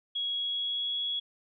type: tone with pitch glide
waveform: sine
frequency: 3322 to 3349 Hz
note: G#7 to G#7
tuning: 0 to +14 cents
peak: -29 dBFS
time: 0.15-1.2 s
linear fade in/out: 10 ms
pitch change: +14 cents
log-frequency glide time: 0.32-0.99 s
effects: none